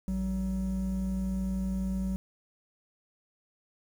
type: tone pair together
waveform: triangle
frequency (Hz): 56.22 / 189.1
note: A1 / F#3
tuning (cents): +38 / +38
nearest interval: octave + major sixth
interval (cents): 2100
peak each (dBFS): -31 / -27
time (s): 0.08-2.16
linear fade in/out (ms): 0
effects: tanh soft clip ceiling -21 dBFS + 9-bit